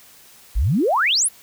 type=exponential sweep; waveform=sine; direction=up; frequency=42.75 to 11800 Hz; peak=-15 dBFS; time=0.55-1.29 s; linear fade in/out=20 ms; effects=white hiss -48 dBFS RMS until 1.42 s